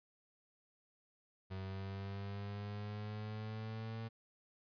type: exponential sweep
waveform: 35% pulse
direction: up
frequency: 94.5 to 113.4 Hz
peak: -40 dBFS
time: 1.5-4.09 s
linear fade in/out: 20 ms
effects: resampled to 11025 Hz